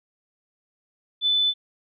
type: tone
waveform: sine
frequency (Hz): 3504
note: A7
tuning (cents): -8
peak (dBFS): -18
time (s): 1.21-1.54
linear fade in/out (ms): 50
effects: none